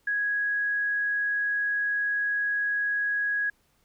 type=tone; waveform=sine; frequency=1661.2 Hz; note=G#6; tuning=in tune; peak=-24 dBFS; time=0.07-3.5 s; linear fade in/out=5 ms; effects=pink hiss -68 dBFS RMS until 3.84 s